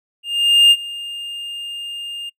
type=tone with ADSR envelope; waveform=triangle; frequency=2814 Hz; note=F7; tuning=12 cents sharp; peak=-4 dBFS; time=0.23-2.3 s; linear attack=480 ms; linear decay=49 ms; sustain=-20 dB; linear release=15 ms; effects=noise-tail reverb RT60 0.1 s tail -25 dB re dry